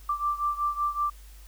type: beating tone pair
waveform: sine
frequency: 1174.7 / 1180 Hz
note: D6 / D6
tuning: 0 / +8 cents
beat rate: 5.3 Hz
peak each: -27 / -30 dBFS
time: 0.09-1.1 s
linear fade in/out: 5 ms
effects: added 50 Hz sine -45 dBFS peak until 1.47 s + white hiss -56 dBFS RMS until 1.47 s